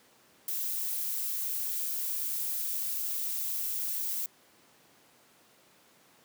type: noise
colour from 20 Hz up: violet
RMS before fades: -33 dBFS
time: 0.48-4.26 s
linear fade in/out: 2 ms
effects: pink hiss -61 dBFS RMS until 6.24 s + high-pass 200 Hz 12 dB/octave